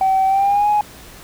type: tone with pitch glide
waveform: sine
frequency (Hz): 766 to 835.3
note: G5 to G#5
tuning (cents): -40 to +10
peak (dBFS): -11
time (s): 0.01-0.81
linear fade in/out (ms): 2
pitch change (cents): +150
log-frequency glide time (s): 0.26-0.69
effects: tanh soft clip ceiling -9 dBFS + pink hiss -40 dBFS RMS until 1.23 s